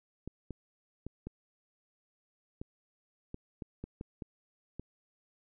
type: clicks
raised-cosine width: 3 ms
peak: -27 dBFS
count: 11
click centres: 0.276 / 0.507 / 1.066 / 1.27 / 2.615 / 3.344 / 3.622 / 3.84 / 4.011 / 4.222 / 4.796 s
effects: none